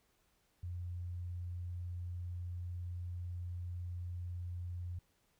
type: tone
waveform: sine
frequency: 88.2 Hz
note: F2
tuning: 18 cents sharp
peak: -39 dBFS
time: 0.63-4.99 s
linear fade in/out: 5 ms
effects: pink hiss -75 dBFS RMS until 5.39 s